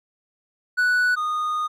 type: tone pair in turn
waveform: triangle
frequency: 1480 / 1232 Hz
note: F#6 / D#6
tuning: 0 / -17 cents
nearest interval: minor third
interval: 317 cents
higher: first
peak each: -15 / -20 dBFS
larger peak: first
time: 0.77-1.16 / 1.16-1.68 s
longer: second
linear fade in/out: 20 ms
effects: none